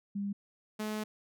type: tone pair in turn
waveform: sine / sawtooth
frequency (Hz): 200.8 / 214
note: G3 / A3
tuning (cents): +42 / -48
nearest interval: minor second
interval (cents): 110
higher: second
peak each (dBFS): -32 / -30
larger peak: second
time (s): 0.15-0.33 / 0.79-1.04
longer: second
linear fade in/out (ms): 10
effects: none